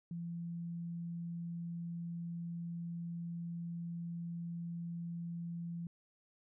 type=tone; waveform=sine; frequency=170 Hz; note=F3; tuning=46 cents flat; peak=-39 dBFS; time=0.11-5.87 s; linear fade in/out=2 ms; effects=none